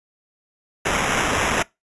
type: noise with sample-and-hold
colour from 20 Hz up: white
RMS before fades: -21 dBFS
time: 0.85-1.63 s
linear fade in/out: 10 ms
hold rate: 4410 Hz
effects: noise-tail reverb RT60 0.2 s tail -23 dB re dry + resampled to 24000 Hz